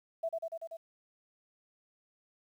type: tone with echo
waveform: sine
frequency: 659.3 Hz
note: E5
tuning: in tune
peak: -30 dBFS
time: 0.23-0.29 s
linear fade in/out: 10 ms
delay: 96 ms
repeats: 5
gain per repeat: -2 dB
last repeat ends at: 0.77 s
effects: 11-bit